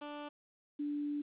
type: tone pair in turn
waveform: 15% pulse / sine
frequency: 293.7 / 292.1 Hz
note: D4 / D4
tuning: 0 / -9 cents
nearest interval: unison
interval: 9 cents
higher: first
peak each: -36 / -34 dBFS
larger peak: second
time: 0.01-0.29 / 0.79-1.22 s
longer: second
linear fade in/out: 10 ms
effects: resampled to 8000 Hz + 11-bit